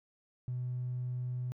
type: tone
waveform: triangle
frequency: 124.8 Hz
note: B2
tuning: 19 cents sharp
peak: -30 dBFS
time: 0.48-1.52 s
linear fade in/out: 0 ms
effects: tanh soft clip ceiling -31 dBFS